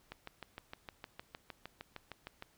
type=click train; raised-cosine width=0.3 ms; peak=-28 dBFS; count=16; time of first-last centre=0.12-2.424 s; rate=6.51 Hz; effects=pink hiss -69 dBFS RMS until 2.57 s